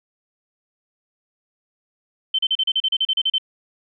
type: tone bursts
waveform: sine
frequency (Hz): 3086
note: G7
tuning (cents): -28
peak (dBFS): -16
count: 13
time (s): 2.34-3.383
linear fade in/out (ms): 5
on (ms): 47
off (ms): 36
effects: none